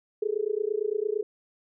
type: tone with amplitude modulation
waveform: sine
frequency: 422.9 Hz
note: G#4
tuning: 31 cents sharp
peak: -21 dBFS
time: 0.22-1.23 s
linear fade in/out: 5 ms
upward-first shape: sine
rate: 28.8 Hz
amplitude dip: 100%
effects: none